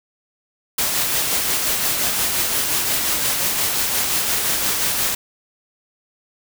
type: noise with tremolo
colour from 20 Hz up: white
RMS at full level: -19 dBFS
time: 0.78-5.15 s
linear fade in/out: 5 ms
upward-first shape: sine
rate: 5.7 Hz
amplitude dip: 30%
effects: none